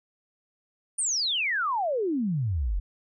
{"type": "exponential sweep", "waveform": "sine", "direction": "down", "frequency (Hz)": [9460, 40.88], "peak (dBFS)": -24, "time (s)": [0.98, 2.8], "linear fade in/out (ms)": 10, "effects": []}